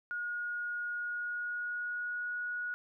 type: tone with pitch glide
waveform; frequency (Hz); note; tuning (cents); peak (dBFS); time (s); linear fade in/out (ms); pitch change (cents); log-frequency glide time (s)
sine; 1440 to 1456.7; F#6 to F#6; -47 to -27; -34; 0.11-2.74; 0; +20; 0.94-2.36
effects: none